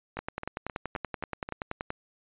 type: two click trains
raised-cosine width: 0.5 ms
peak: -17 / -21 dBFS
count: 19 / 6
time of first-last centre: 0.19-1.904 / 0.17-1.489 s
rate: 10.5 / 3.79 Hz
effects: resampled to 8000 Hz